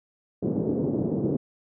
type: band-pass noise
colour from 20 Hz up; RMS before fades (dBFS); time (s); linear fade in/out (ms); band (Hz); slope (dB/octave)
pink; -26; 0.42-1.37; 10; 140 to 450; 24
effects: none